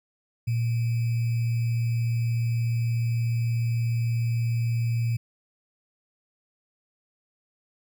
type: tone with sample-and-hold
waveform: sine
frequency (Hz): 116.7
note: A#2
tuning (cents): +2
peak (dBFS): -22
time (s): 0.47-5.17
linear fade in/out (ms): 10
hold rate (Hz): 2450
effects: none